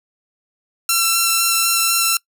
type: tone with vibrato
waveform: 5% pulse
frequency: 1350 Hz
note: E6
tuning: 41 cents sharp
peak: -3 dBFS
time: 0.89-2.17 s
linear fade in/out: 2 ms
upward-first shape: square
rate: 4 Hz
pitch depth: 8 cents each way
effects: noise-tail reverb RT60 0.1 s tail -23 dB re dry